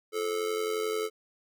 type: tone with amplitude modulation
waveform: square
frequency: 434.6 Hz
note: A4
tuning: 21 cents flat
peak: -26 dBFS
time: 0.12-1.1 s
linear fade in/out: 50 ms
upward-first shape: sine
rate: 91.4 Hz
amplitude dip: 70%
effects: none